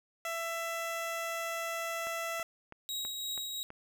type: tone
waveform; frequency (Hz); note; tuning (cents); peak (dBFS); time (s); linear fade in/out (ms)
15% pulse; 666; E5; +18; -28; 0.25-2.43; 2
type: click train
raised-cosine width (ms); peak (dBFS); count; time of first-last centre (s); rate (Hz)
0.5; -31; 6; 2.07-3.704; 3.06
type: tone with tremolo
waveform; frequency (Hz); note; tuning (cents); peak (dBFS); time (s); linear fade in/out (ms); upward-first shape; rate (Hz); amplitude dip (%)
sawtooth; 3818; A#7; +41; -31; 2.89-3.63; 0; triangle; 2.9; 35
effects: none